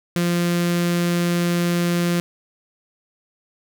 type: tone with notch filter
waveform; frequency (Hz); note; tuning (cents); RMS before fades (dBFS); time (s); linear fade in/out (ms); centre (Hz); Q
sawtooth; 173.5; F3; -11; -20; 0.16-2.2; 0; 820; 1.4
effects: none